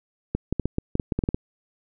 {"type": "clicks", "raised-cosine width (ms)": 3, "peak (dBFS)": -10, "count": 12, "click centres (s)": [0.35, 0.526, 0.597, 0.656, 0.784, 0.954, 0.998, 1.122, 1.19, 1.238, 1.289, 1.345], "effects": []}